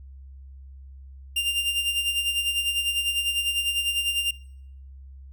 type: tone with tremolo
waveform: 45% pulse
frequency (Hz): 2794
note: F7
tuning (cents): 0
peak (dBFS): -21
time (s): 1.36-4.31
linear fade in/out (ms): 5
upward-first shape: sine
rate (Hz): 10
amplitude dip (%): 60
effects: noise-tail reverb RT60 0.7 s tail -22 dB re dry + added 67 Hz sine -41 dBFS peak until 5.32 s